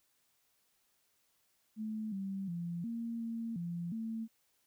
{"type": "tone with pitch steps", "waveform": "sine", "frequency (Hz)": [217.1, 194.2, 171.5, 231.4, 229, 171.7, 224.4], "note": ["A3", "G3", "F3", "A#3", "A#3", "F3", "A3"], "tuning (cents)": [-23, -16, -31, -13, -31, -29, 34], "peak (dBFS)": -36, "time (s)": [1.76, 4.28], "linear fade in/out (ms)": 50, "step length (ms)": 360, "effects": ["white hiss -75 dBFS RMS until 4.66 s"]}